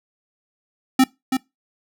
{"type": "tone with echo", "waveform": "square", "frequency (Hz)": 261.6, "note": "C4", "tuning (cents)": 0, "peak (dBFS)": -11, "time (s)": [0.99, 1.04], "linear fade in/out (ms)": 5, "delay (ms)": 330, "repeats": 1, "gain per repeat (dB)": -7, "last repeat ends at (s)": 1.37, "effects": ["noise-tail reverb RT60 0.2 s tail -22 dB re dry"]}